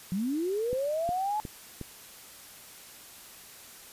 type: linear sweep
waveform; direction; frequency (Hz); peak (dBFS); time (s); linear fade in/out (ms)
sine; up; 174.61 to 865; -27; 0.12-1.4; 0
type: click train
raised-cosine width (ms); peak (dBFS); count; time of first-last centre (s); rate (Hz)
3; -24; 4; 0.73-1.813; 2.77
effects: white hiss -49 dBFS RMS until 3.92 s + resampled to 32000 Hz